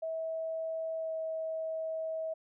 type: tone with pitch glide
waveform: sine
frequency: 647 to 642.2 Hz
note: E5 to E5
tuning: -32 to -45 cents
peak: -33 dBFS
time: 0.02-2.34 s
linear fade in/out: 10 ms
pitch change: -13 cents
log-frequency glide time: 0.97-1.14 s
effects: none